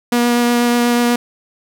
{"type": "tone with vibrato", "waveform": "sawtooth", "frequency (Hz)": 240, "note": "B3", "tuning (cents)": -49, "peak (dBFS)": -8, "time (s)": [0.12, 1.16], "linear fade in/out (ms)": 5, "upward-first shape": "triangle", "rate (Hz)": 8.2, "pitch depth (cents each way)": 11, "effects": []}